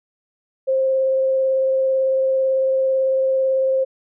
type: tone with vibrato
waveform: sine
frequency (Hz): 529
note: C5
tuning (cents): +19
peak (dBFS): -15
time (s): 0.67-3.85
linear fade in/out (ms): 20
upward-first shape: triangle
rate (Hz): 18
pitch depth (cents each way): 11
effects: none